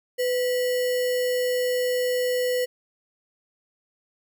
sine tone with sample-and-hold, 500 Hz, B4, 21 cents sharp, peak -21 dBFS, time 0.18-2.66 s, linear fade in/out 20 ms, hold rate 2450 Hz, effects none

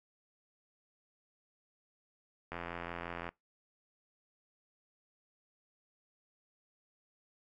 click train, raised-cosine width 0.5 ms, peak -25 dBFS, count 67, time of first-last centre 2.52-3.29 s, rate 85.7 Hz, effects noise-tail reverb RT60 0.2 s tail -25 dB re dry

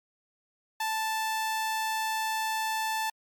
sawtooth tone, 880 Hz, A5, in tune, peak -24 dBFS, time 0.8-3.1 s, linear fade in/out 5 ms, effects MP3 96 kbps

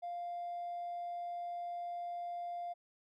sine tone with hard clipping, 698.5 Hz, F5, in tune, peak -39 dBFS, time 0.02-2.74 s, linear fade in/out 20 ms, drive 1 dB, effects none

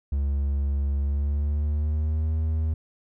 triangle tone with pitch glide, 70 to 79.03 Hz, C#2 to D#2, +18 to +28 cents, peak -20 dBFS, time 0.12-2.74 s, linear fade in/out 5 ms, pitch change +210 cents, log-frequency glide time 1.01-2.33 s, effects none

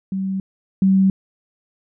sine tone pair in turn, 191.8 / 191.8 Hz, G3 / G3, -37 / -37 cents, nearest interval unison, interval 0 cents, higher neither, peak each -20 / -11 dBFS, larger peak second, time 0.12-0.4 / 0.82-1.1 s, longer neither, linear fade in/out 2 ms, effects none

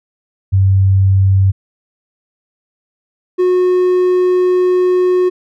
sine / triangle tone pair in turn, 96.4 / 364 Hz, G2 / F#4, -28 / -28 cents, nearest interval octave + major seventh, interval 2300 cents, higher second, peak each -7 dBFS, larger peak neither, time 0.52-1.52 / 3.38-5.3 s, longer second, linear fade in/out 20 ms, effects none

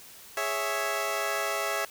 15% pulse chord, C# minor, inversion second, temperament equal, 415.3 / 554.4 / 659.3 Hz, G#4 / C#5 / E5, 0 / 0 / 0 cents, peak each -28 / -27 / -24 dBFS, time 0.37-1.85 s, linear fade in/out 2 ms, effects white hiss -49 dBFS RMS until 1.9 s

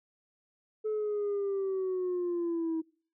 sine linear sweep, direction down, 433.6 to 320 Hz, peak -27 dBFS, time 0.84-2.82 s, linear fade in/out 20 ms, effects noise-tail reverb RT60 0.5 s tail -26 dB re dry + tanh soft clip ceiling -27 dBFS

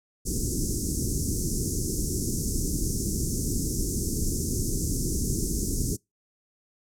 pink band-stop noise, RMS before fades -27 dBFS, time 0.25-5.97 s, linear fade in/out 20 ms, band 400 to 5600 Hz, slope 48 dB/octave, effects noise-tail reverb RT60 0.2 s tail -26 dB re dry + low-pass 11000 Hz 12 dB/octave

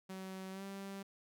sawtooth tone with pitch glide, 189.3 to 196.09 Hz, F#3 to G3, +40 to +1 cents, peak -40 dBFS, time 0.09-1.03 s, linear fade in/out 10 ms, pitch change +61 cents, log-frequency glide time 0.51-0.63 s, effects none

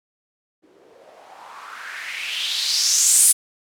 violet noise with low-pass filter sweep, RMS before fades -22 dBFS, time 0.62-3.33 s, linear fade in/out 20 ms, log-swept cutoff 320 to 10000 Hz, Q 3.9, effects none

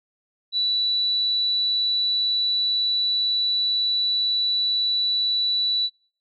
sine tone, 3951 Hz, B7, in tune, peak -19 dBFS, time 0.52-5.9 s, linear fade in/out 50 ms, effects noise-tail reverb RT60 0.4 s tail -23 dB re dry

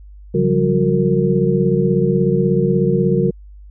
sine tone cluster, 140.1 / 176.4 / 192.9 / 365.8 / 460.2 Hz, C#3 / F3 / G3 / F#4 / A#4, +19 / +18 / -28 / -20 / -22 cents, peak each -19 dBFS, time 0.34-3.31 s, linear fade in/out 10 ms, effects added 50 Hz sine -36 dBFS peak until 3.7 s

